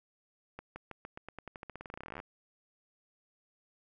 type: accelerating click train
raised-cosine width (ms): 0.5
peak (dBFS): -28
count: 29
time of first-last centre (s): 0.59-2.201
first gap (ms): 170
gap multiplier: 0.9
effects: none